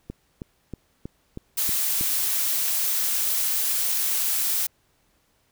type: click train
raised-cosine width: 3 ms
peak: -20 dBFS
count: 7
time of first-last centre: 0.1-2.011 s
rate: 3.14 Hz
type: noise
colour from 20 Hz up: blue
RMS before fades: -24 dBFS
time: 1.57-4.67 s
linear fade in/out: 10 ms
effects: pink hiss -66 dBFS RMS until 5.51 s